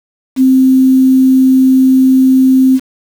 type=tone with quantisation; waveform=sine; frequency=261.6 Hz; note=C4; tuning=in tune; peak=-4 dBFS; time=0.36-2.8 s; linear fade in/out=50 ms; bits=5; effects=none